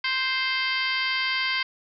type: harmonic tone with a mistuned harmonic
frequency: 523.3 Hz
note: C5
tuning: in tune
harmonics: 2 / 3 / 4 / 5 / 6 / 7 / 8 / 9 / 10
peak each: -33 / -31 / -27 / -34 / -31 / -38 / -39 / -32 / -43 dBFS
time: 0.04-1.63 s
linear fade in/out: 5 ms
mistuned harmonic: 7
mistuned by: +19 cents
effects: none